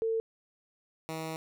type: tone pair in turn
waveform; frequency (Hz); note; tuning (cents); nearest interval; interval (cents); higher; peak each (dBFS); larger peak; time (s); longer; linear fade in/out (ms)
sine / 10% pulse; 450 / 160.07; A4 / D#3; +39 / +49; octave + tritone; 1790; first; -27; neither; 0.02-0.2 / 1.09-1.36; second; 0
effects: none